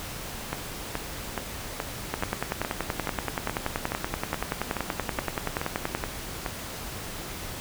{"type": "two click trains", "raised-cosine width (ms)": 0.5, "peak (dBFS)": [-11, -13], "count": [41, 15], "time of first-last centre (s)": [[2.14, 5.95], [0.53, 6.462]], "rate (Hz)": [10.5, 2.36], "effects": ["pink hiss -37 dBFS RMS until 7.6 s"]}